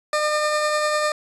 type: tone with tremolo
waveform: 20% pulse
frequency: 604 Hz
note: D5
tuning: 48 cents sharp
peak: -13 dBFS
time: 0.13-1.12 s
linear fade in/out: 2 ms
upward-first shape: triangle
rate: 10 Hz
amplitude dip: 30%
effects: resampled to 22050 Hz + 8-bit